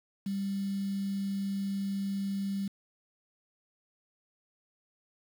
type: tone with quantisation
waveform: sine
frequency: 197 Hz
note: G3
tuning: 9 cents sharp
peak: -30 dBFS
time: 0.26-2.68 s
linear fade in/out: 5 ms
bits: 8
effects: none